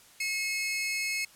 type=tone pair together; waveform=sawtooth; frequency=2170 / 2570 Hz; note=C#7 / E7; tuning=-37 / -45 cents; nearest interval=minor third; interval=292 cents; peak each=-27 / -31 dBFS; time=0.2-1.25 s; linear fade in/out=5 ms; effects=white hiss -56 dBFS RMS until 1.35 s + low-pass 12000 Hz 12 dB/octave